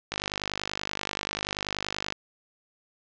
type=click train; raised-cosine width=0.2 ms; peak=-11 dBFS; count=102; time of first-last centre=0.12-2.124 s; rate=50.4 Hz; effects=low-pass 6000 Hz 12 dB/octave